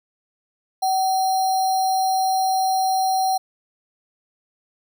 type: tone with sample-and-hold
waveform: sine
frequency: 757 Hz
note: F#5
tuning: 39 cents sharp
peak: -17 dBFS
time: 0.82-3.38 s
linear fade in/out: 10 ms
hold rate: 4900 Hz
effects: none